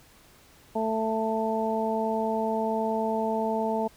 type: harmonic tone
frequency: 221.3 Hz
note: A3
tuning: 10 cents sharp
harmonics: 1 / 2 / 3 / 4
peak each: -30 / -30 / -30 / -30 dBFS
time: 0.75-3.88 s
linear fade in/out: 10 ms
effects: pink hiss -56 dBFS RMS until 3.96 s